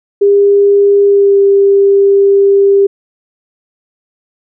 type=tone with pitch glide; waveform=sine; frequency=402.5 to 397 Hz; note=G4 to G4; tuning=+46 to +22 cents; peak=-4 dBFS; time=0.21-2.87 s; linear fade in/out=10 ms; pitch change=-24 cents; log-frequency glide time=1.05-1.39 s; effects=none